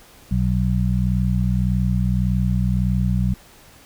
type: harmonic tone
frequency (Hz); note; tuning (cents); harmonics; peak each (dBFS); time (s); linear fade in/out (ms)
61.74; B1; 0; 1 / 2 / 3; -21 / -21 / -21; 0.31-3.34; 5
effects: pink hiss -48 dBFS RMS until 3.85 s